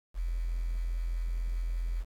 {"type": "tone with quantisation", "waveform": "sine", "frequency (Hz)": 42.43, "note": "F1", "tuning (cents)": -49, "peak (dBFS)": -29, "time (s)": [0.14, 2.05], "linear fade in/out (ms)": 50, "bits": 9, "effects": ["AAC 64 kbps"]}